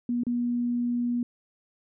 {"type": "tone with dropouts", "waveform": "sine", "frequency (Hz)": 241.2, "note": "B3", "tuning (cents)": -41, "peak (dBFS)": -24, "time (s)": [0.09, 1.23], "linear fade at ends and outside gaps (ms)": 2, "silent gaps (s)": [0.235, 0.267], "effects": []}